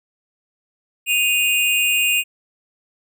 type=tone pair together; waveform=square; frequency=2495 / 2797 Hz; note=D#7 / F7; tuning=+4 / +2 cents; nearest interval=major second; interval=198 cents; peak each=-19 dBFS; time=1.06-2.24 s; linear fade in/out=50 ms; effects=none